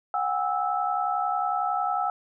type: tone cluster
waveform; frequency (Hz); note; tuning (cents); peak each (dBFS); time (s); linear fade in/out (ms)
sine; 732 / 803 / 1312; F#5 / G5 / E6; -19 / +41 / -9; -28; 0.14-2.1; 2
effects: none